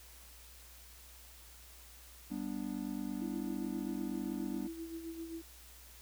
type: chord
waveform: triangle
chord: G major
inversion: none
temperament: just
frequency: 196 / 245 / 294 Hz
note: G3 / B3 / D4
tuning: 0 / -14 / +2 cents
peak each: -40 / -39 / -39 dBFS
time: 2.3-4.68 s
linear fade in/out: 20 ms
type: tone with tremolo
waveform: sine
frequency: 329.6 Hz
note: E4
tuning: in tune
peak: -39 dBFS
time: 3.21-5.42 s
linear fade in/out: 10 ms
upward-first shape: sine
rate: 7.6 Hz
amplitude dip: 55%
effects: added 60 Hz sine -57 dBFS peak until 6.01 s + white hiss -57 dBFS RMS until 6.01 s